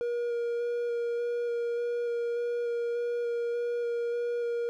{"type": "tone with vibrato", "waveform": "triangle", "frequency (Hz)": 474.8, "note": "A#4", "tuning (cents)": 32, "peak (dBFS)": -26, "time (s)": [0.01, 4.69], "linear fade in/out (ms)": 0, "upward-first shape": "square", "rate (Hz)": 1.7, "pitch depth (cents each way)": 9, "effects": []}